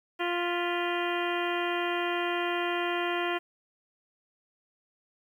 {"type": "harmonic tone with a mistuned harmonic", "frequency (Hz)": 349.2, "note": "F4", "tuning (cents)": 0, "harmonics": [1, 2, 3, 4, 5, 6, 7, 8, 9], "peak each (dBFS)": [-31, -34, -36, -37, -38, -39, -39, -40, -41], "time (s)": [0.19, 3.39], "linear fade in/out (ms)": 20, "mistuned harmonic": 6, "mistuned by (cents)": -92, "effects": ["10-bit"]}